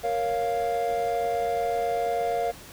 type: chord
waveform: triangle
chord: Bb minor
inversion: none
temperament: equal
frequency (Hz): 466.2 / 554.4 / 698.5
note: Bb4 / Db5 / F5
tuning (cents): 0 / 0 / 0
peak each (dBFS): -27 / -30 / -24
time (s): 0.03-2.52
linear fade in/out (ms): 20
effects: pink hiss -45 dBFS RMS until 2.72 s